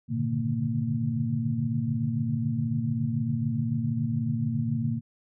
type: tone cluster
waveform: sine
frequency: 102.9 / 118.8 / 142.7 / 149.8 / 229.2 Hz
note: G#2 / A#2 / D3 / D3 / A#3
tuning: -16 / +33 / -49 / +35 / -29 cents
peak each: -38 / -29 / -33 / -33 / -29 dBFS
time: 0.08-5.01 s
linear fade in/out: 50 ms
effects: none